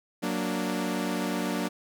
sawtooth chord, Gb augmented, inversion none, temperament equal, 185 / 233.1 / 293.7 Hz, Gb3 / Bb3 / D4, 0 / 0 / 0 cents, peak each -28 dBFS, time 0.22-1.69 s, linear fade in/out 20 ms, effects none

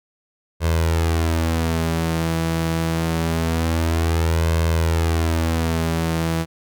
sawtooth tone with flanger, 82 Hz, E2, 9 cents flat, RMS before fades -20 dBFS, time 0.6-6.46 s, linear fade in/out 50 ms, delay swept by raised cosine 1.9 to 6.2 ms, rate 0.25 Hz, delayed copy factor +0.55, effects none

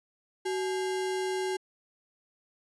sine tone with sample-and-hold, 374.9 Hz, F#4, 23 cents sharp, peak -28 dBFS, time 0.45-1.57 s, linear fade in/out 10 ms, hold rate 1225 Hz, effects resampled to 24000 Hz

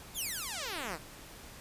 5% pulse exponential sweep, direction down, 3779 to 140 Hz, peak -25 dBFS, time 0.14-0.99 s, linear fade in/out 50 ms, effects pink hiss -50 dBFS RMS until 1.6 s + resampled to 32000 Hz

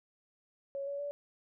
sine tone with pitch steps, 554.4 / 564.7 / 575.3 Hz, C#5 / C#5 / D5, 0 / +32 / -36 cents, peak -35 dBFS, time 0.75-1.11 s, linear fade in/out 0 ms, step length 120 ms, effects none

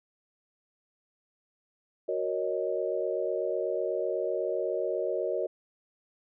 sine chord, D# minor seventh, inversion first, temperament equal, 370 / 466.2 / 554.4 / 622.3 Hz, F#4 / A#4 / C#5 / D#5, 0 / 0 / 0 / 0 cents, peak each -33 dBFS, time 2.08-5.47 s, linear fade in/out 10 ms, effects none

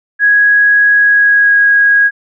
sine tone with pitch glide, 1661.2 to 1646.9 Hz, G#6 to G#6, 0 to -15 cents, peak -5 dBFS, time 0.19-2.11 s, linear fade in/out 50 ms, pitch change -15 cents, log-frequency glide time 0.94-1.7 s, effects none

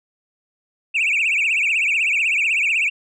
sine tone with vibrato, 2489 Hz, D#7, in tune, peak -14 dBFS, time 0.94-2.9 s, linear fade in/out 20 ms, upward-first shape triangle, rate 16 Hz, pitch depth 210 cents each way, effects tanh soft clip ceiling -14 dBFS

